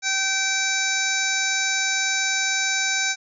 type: harmonic tone with a mistuned harmonic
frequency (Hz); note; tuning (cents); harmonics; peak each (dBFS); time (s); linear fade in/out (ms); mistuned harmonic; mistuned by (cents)
773; G5; -24; 1 / 2 / 3 / 5 / 6 / 7 / 8 / 9; -34 / -26 / -26 / -29 / -35 / -31 / -27 / -31; 0.02-3.16; 50; 9; +16
effects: none